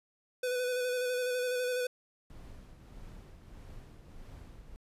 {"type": "tone with vibrato", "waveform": "square", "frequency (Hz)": 498.8, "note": "B4", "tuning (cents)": 17, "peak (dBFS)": -31, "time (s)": [0.43, 1.87], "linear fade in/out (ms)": 5, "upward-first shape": "square", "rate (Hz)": 12, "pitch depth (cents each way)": 20}
{"type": "noise with tremolo", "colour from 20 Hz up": "brown", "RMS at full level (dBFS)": -47, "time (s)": [2.3, 4.76], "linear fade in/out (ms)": 0, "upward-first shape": "triangle", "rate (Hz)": 1.6, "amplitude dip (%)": 50}
{"effects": ["resampled to 32000 Hz"]}